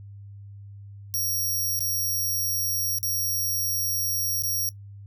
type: tone with dropouts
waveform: 10% pulse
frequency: 5650 Hz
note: F8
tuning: 19 cents sharp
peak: -19 dBFS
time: 1.14-4.69 s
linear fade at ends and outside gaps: 0 ms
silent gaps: 1.792-1.806 / 2.985-3.03 / 4.422-4.436 s
effects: noise-tail reverb RT60 0.1 s tail -20 dB re dry + added 100 Hz sine -40 dBFS peak until 5.06 s